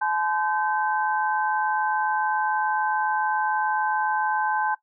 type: tone cluster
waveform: sine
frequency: 856 / 1023 / 1546 Hz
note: A5 / C6 / G6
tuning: -48 / -39 / -24 cents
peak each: -24 / -29 / -27 dBFS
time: 0.01-4.75 s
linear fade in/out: 10 ms
effects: noise-tail reverb RT60 0.1 s tail -17 dB re dry